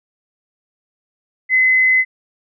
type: tone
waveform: sine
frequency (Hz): 2036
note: C7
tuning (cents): -48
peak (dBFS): -10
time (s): 1.49-2.05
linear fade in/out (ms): 50
effects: none